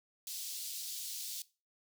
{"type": "high-pass noise", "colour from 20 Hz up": "pink", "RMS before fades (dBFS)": -42, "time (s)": [0.27, 1.42], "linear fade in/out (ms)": 2, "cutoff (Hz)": 3800, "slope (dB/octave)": 24, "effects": ["noise-tail reverb RT60 0.3 s tail -19 dB re dry"]}